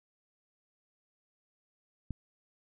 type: click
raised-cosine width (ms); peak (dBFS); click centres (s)
5; -24; 2.107
effects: none